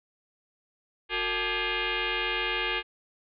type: tone with frequency modulation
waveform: sine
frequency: 365 Hz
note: F#4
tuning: 24 cents flat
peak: -26 dBFS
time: 1.09-2.83 s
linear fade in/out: 50 ms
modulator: 411 Hz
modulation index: 7.4
effects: none